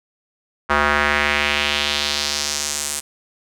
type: tone with band-pass filter sweep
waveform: square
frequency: 73.3 Hz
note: D2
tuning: 3 cents flat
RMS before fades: -20 dBFS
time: 0.69-3.01 s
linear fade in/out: 20 ms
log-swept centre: 1300 to 8800 Hz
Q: 1.9
effects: none